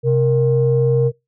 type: tone pair together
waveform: sine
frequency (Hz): 130.81 / 466.2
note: C3 / A#4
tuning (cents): 0 / 0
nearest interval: octave + minor seventh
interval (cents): 2200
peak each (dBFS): -14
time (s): 0.03-1.12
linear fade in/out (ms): 50
effects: noise-tail reverb RT60 0.2 s tail -24 dB re dry + tanh soft clip ceiling -5 dBFS